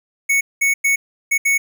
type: tone bursts at uneven times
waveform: square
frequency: 2217 Hz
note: C#7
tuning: in tune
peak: -14 dBFS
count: 5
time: 0.29-0.41 / 0.61-0.74 / 0.84-0.96 / 1.31-1.38 / 1.45-1.58 s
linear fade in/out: 10 ms
effects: none